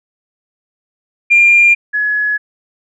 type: tone pair in turn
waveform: sine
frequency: 2397 / 1691.9 Hz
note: D7 / G#6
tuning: +35 / +32 cents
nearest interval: tritone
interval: 603 cents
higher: first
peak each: -4 / -12 dBFS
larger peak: first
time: 1.3-1.75 / 1.93-2.38 s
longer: neither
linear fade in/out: 20 ms
effects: tanh soft clip ceiling 0 dBFS